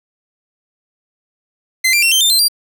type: tone with pitch steps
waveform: sawtooth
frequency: 2063 / 2370 / 2722 / 3127 / 3592 / 4126 / 4740 Hz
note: C7 / D7 / F7 / G7 / A7 / C8 / D8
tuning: -25 / +15 / -45 / -5 / +35 / -25 / +15 cents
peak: -7 dBFS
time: 1.84-2.484 s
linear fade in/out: 10 ms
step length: 92 ms
effects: none